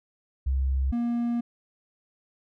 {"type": "tone pair in turn", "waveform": ["sine", "triangle"], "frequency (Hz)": [66.5, 237], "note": ["C2", "A#3"], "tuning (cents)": [29, 29], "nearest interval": "octave + minor seventh", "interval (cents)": 2200, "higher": "second", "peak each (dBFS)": -22, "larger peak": "neither", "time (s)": [[0.46, 0.92], [0.92, 1.41]], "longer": "second", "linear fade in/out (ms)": 10, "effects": []}